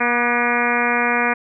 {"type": "harmonic tone with a mistuned harmonic", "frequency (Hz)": 240, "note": "B3", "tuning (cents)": -49, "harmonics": [1, 2, 3, 4, 5, 6, 7, 8, 9, 10], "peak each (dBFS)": [-25, -25, -25, -25, -25, -25, -25, -25, -25, -25], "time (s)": [0, 1.34], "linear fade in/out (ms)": 10, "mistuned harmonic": 6, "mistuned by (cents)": 41, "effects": []}